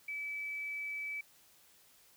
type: tone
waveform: sine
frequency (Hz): 2301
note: D7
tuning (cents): -36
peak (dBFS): -37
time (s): 0.08-1.21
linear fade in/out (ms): 5
effects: white hiss -64 dBFS RMS until 2.16 s